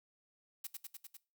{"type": "noise with echo", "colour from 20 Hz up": "blue", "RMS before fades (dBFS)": -42, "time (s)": [0.64, 0.67], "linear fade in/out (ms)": 5, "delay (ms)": 100, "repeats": 5, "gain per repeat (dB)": -2, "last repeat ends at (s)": 1.17, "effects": ["noise-tail reverb RT60 0.3 s tail -20 dB re dry"]}